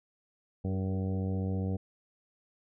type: harmonic tone with a mistuned harmonic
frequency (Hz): 95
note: F#2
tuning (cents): +46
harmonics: 1 / 2 / 3 / 4 / 5 / 6 / 7 / 8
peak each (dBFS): -31 / -34 / -41 / -46 / -42 / -50 / -51 / -51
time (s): 0.64-1.77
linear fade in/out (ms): 10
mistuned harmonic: 4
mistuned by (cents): +22
effects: none